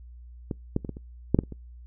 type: clicks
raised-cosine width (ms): 3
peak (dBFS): -16 / -11 / -21 / -19 / -27 / -6 / -7 / -28 / -25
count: 9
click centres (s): 0.512 / 0.764 / 0.848 / 0.893 / 0.969 / 1.346 / 1.389 / 1.436 / 1.523
effects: noise-tail reverb RT60 0.2 s tail -26 dB re dry + added 60 Hz sine -43 dBFS peak until 1.86 s